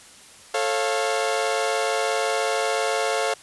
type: chord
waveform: sawtooth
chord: A augmented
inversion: none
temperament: equal with one note detuned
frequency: 440 / 545.8 / 698.5 Hz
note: A4 / C#5 / E#5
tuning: 0 / -27 / 0 cents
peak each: -22 dBFS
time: 0.54-3.34 s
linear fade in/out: 5 ms
effects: white hiss -47 dBFS RMS until 3.42 s + resampled to 24000 Hz